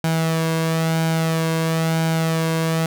sawtooth tone with flanger, 162.4 Hz, E3, 26 cents flat, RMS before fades -20 dBFS, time 0.04-2.86 s, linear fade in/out 2 ms, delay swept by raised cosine 1.3 to 1.89 ms, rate 1 Hz, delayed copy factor +0.5, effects none

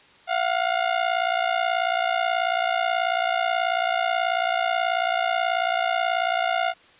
sawtooth ring-modulated tone, 709 Hz, F5, 26 cents sharp, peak -14 dBFS, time 0.27-6.74 s, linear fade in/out 50 ms, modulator 29.2 Hz, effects white hiss -53 dBFS RMS until 6.99 s + resampled to 8000 Hz

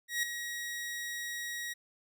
sawtooth tone with ADSR envelope, 1900 Hz, A#6, 33 cents sharp, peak -24 dBFS, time 0.08-1.74 s, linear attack 150 ms, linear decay 4 ms, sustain -9 dB, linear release 17 ms, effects none

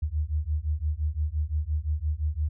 sine beating tone pair, 73.42 / 79.22 Hz, D2 / D#2, 0 / +32 cents, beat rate 5.8 Hz, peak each -28 dBFS, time 0.02-2.49 s, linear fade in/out 10 ms, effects none

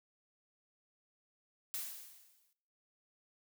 blue noise with exponential decay, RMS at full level -38 dBFS, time 1.74-2.53 s, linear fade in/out 0 ms, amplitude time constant 170 ms, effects noise-tail reverb RT60 0.7 s tail -19 dB re dry

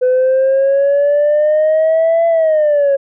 sine exponential two-way sweep, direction up then down, 502 to 673 to 547 Hz, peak -7 dBFS, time 0.01-2.97 s, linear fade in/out 20 ms, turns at 2.27 s, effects tanh soft clip ceiling -7 dBFS

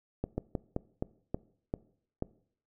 slowing click train, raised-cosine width 2 ms, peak -18 dBFS, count 8, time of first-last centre 0.24-2.224 s, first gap 140 ms, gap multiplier 1.23, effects noise-tail reverb RT60 0.6 s tail -21 dB re dry

